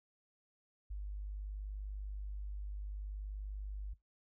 sine tone, 50.3 Hz, G1, 45 cents sharp, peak -39 dBFS, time 0.9-3.94 s, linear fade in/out 10 ms, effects noise-tail reverb RT60 0.2 s tail -21 dB re dry

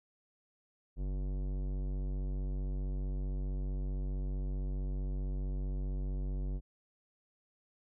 sine tone with tanh clipping, 47.7 Hz, G1, 47 cents flat, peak -35 dBFS, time 0.96-6.61 s, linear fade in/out 50 ms, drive 17 dB, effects none

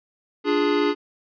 square chord, D diminished, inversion none, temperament equal, 293.7 / 349.2 / 415.3 Hz, D4 / F4 / Ab4, 0 / 0 / 0 cents, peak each -23 / -27 / -22 dBFS, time 0.44-0.95 s, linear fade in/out 50 ms, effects resampled to 11025 Hz

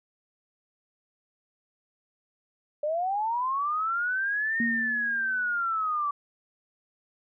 sine linear two-way sweep, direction up then down, 580 to 1861 to 1144 Hz, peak -25 dBFS, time 2.83-6.11 s, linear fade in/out 5 ms, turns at 4.63 s
sine tone with exponential decay, 233.1 Hz, A#3, in tune, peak -24 dBFS, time 4.6-5.62 s, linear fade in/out 2 ms, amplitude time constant 220 ms
effects none

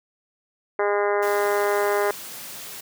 harmonic tone, 204.3 Hz, G#3, 28 cents flat, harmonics 2 / 3 / 4 / 5 / 6 / 7 / 8 / 9 / 10, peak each -22 / -26 / -28 / -30 / -32 / -33 / -34 / -35 / -36 dBFS, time 0.79-2.11 s, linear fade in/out 2 ms
white high-pass noise, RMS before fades -37 dBFS, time 1.22-2.81 s, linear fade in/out 10 ms, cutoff 100 Hz, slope 48 dB/octave
effects none

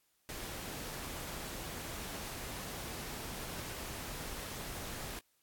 pink noise, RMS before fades -43 dBFS, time 0.29-5.19 s, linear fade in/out 0 ms, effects white hiss -75 dBFS RMS until 5.42 s + AAC 64 kbps

